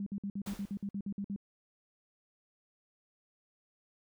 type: tone bursts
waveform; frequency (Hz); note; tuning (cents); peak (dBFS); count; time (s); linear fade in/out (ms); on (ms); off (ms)
sine; 200; G3; +35; -34; 12; 0-1.362; 2; 64; 54
type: noise with exponential decay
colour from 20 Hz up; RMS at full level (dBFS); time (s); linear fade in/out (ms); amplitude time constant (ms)
pink; -43; 0.46-0.91; 5; 96
effects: none